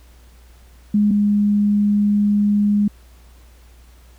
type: tone pair in turn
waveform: sine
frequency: 207.7 / 206 Hz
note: G#3 / G#3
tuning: 0 / -14 cents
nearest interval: unison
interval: 14 cents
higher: first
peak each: -12 / -13 dBFS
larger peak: first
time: 0.94-1.11 / 1.11-2.88 s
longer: second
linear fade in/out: 5 ms
effects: added 60 Hz sine -44 dBFS peak until 4.18 s + pink hiss -54 dBFS RMS until 4.18 s